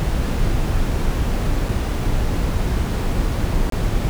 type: noise with dropouts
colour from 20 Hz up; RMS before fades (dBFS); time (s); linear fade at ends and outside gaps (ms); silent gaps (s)
brown; -19; 0-4.09; 0; 1.686-1.692 / 3.699-3.723
effects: none